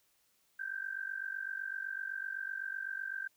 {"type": "tone with amplitude modulation", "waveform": "sine", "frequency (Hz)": 1568, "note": "G6", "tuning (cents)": 0, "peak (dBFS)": -33, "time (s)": [0.59, 3.28], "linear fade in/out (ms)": 10, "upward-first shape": "sine", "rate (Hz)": 47.9, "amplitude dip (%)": 85, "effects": ["white hiss -73 dBFS RMS until 3.36 s"]}